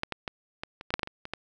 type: clicks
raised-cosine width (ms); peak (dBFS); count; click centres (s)
0.3; -12 / -15 / -16 / -18 / -24 / -19 / -7 / -17 / -12 / -22 / -22 / -16; 12; 0.034 / 0.123 / 0.278 / 0.635 / 0.811 / 0.905 / 0.94 / 0.994 / 1.032 / 1.074 / 1.254 / 1.336
effects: none